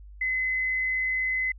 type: tone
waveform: sine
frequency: 2036 Hz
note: C7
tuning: 48 cents flat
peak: -24 dBFS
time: 0.21-1.52 s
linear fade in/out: 5 ms
effects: added 50 Hz sine -43 dBFS peak until 1.58 s